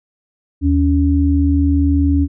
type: tone pair together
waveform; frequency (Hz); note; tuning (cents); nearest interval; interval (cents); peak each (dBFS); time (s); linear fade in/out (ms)
sine; 78.7 / 280.9; D#2 / C#4; +20 / +23; octave + minor seventh; 2203; -13 / -14; 0.61-2.28; 50
effects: none